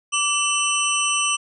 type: tone cluster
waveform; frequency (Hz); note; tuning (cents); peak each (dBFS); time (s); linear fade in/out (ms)
sine; 1164 / 2688 / 3004 / 5930 / 8480; D6 / E7 / F#7 / F#8 / C9; -16 / +33 / +26 / +3 / +22; -25; 0.12-1.37; 20
effects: none